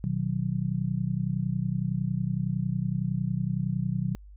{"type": "chord", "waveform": "sine", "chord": "B major", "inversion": "none", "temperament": "just", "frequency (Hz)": [123.47, 154.34, 185.21], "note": ["B2", "D#3", "F#3"], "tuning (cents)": [0, -14, 2], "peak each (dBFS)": -30, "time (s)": [0.04, 4.15], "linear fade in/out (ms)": 0, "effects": ["added 50 Hz sine -45 dBFS peak until 4.36 s"]}